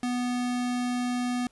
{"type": "tone", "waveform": "square", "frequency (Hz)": 246.4, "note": "B3", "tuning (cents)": -4, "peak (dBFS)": -27, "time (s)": [0.03, 1.47], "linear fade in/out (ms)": 2, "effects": ["pink hiss -64 dBFS RMS until 1.51 s", "resampled to 24000 Hz"]}